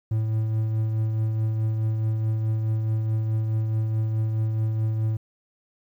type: tone with tremolo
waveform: triangle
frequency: 110 Hz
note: A2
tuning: in tune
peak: -18 dBFS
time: 0.11-5.17 s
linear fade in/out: 5 ms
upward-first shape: triangle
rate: 4.7 Hz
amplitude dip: 35%
effects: 10-bit